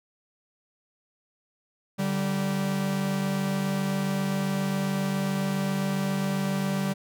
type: tone pair together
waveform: 45% pulse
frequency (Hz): 146.83 / 194.21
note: D3 / G3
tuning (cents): 0 / -16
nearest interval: perfect fourth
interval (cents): 484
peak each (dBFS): -31 / -26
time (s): 1.98-6.94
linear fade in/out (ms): 20
effects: none